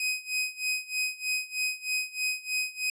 sawtooth tone with tremolo, 2513 Hz, D#7, 17 cents sharp, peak -22 dBFS, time 0-2.9 s, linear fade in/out 2 ms, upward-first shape sine, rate 3.2 Hz, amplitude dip 90%, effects low-pass 12000 Hz 12 dB/octave

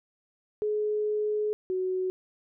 sine tone pair in turn, 422.9 / 371.6 Hz, G#4 / F#4, +31 / +7 cents, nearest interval major second, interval 224 cents, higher first, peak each -25 / -26 dBFS, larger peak first, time 0.62-1.53 / 1.7-2.1 s, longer first, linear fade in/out 0 ms, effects none

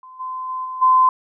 sine tone with level steps, 1029 Hz, C6, 29 cents flat, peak -38 / -25 / -23 / -26 / -10 dBFS, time 0.03-1.09 s, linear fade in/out 2 ms, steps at 0.19 / 0.48 / 0.64 / 0.81 s, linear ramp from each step 20 ms, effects none

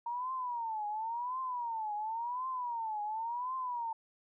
sine tone with vibrato, 932.3 Hz, A#5, in tune, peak -34 dBFS, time 0.06-3.93 s, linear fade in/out 5 ms, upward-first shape triangle, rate 0.93 Hz, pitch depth 210 cents each way, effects none

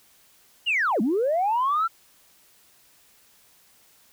sine linear two-way sweep, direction down then up, 2960 to 196 to 1377 Hz, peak -19 dBFS, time 0.66-1.88 s, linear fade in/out 20 ms, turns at 1.01 s, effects tanh soft clip ceiling -16 dBFS + white hiss -58 dBFS RMS until 4.12 s

